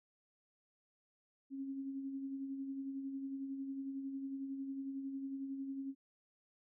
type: tone with tremolo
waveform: sine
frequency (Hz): 271.7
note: C#4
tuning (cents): -35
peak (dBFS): -38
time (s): 1.5-5.95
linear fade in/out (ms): 50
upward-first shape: sine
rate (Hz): 11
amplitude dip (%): 40
effects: none